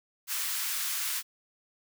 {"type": "high-pass noise", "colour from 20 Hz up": "white", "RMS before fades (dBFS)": -32, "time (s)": [0.27, 1.23], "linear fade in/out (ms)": 50, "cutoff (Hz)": 1100, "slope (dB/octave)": 24, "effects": []}